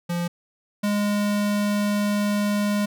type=tone pair in turn; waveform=square; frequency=173.2 / 206 Hz; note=F3 / G#3; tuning=-14 / -14 cents; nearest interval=minor third; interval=300 cents; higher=second; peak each=-24 / -21 dBFS; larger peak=second; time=0.09-0.28 / 0.83-2.86 s; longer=second; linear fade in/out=10 ms; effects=none